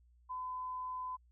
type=tone; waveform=sine; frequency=1013 Hz; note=B5; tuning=44 cents sharp; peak=-38 dBFS; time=0.29-1.17 s; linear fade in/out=20 ms; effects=added 60 Hz sine -63 dBFS peak until 1.31 s